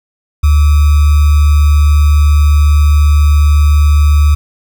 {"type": "tone with sample-and-hold", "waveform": "sine", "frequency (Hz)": 73.8, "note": "D2", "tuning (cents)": 9, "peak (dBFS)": -4, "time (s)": [0.43, 4.35], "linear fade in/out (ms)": 10, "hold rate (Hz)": 1225, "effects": []}